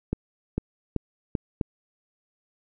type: clicks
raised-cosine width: 3 ms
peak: -12 dBFS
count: 5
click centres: 0.13 / 0.58 / 0.963 / 1.352 / 1.612 s
effects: none